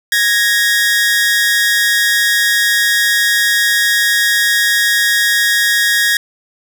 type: tone pair together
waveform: sawtooth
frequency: 1661.3 / 1864.7 Hz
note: G#6 / A#6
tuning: 0 / 0 cents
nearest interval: major second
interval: 200 cents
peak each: -10 dBFS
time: 0.12-6.17 s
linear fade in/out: 2 ms
effects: none